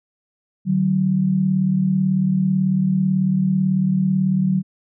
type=tone pair together; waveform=sine; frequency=150.7 / 188.83 Hz; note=D3 / F#3; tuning=+45 / +36 cents; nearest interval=major third; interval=391 cents; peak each=-22 / -16 dBFS; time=0.65-4.63 s; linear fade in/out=50 ms; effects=none